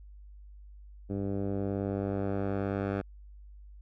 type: tone with low-pass filter sweep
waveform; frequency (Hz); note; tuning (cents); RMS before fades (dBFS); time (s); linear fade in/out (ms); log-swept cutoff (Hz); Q
10% pulse; 98.9; G2; +16; -32; 1.09-3.02; 20; 380 to 1600; 0.83
effects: added 50 Hz sine -47 dBFS peak until 3.81 s